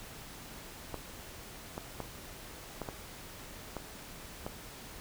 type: clicks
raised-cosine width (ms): 1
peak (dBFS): -23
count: 7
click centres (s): 0.943 / 1.779 / 2.003 / 2.817 / 2.888 / 3.767 / 4.465
effects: pink hiss -48 dBFS RMS until 5 s